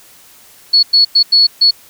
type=tone bursts at uneven times; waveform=sine; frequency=4391 Hz; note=C#8; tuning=17 cents flat; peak=-5 dBFS; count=5; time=0.73-0.83 / 0.93-1.05 / 1.15-1.23 / 1.32-1.47 / 1.61-1.71 s; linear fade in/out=10 ms; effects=white hiss -43 dBFS RMS until 1.89 s